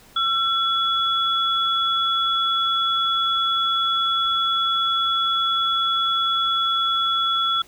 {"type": "tone pair together", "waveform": "sine", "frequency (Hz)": [1345, 3389], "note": ["E6", "G#7"], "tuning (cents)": [34, 34], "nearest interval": "octave + major third", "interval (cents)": 1600, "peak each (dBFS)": -21, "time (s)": [0.16, 7.62], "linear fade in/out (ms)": 5, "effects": ["pink hiss -50 dBFS RMS until 7.67 s"]}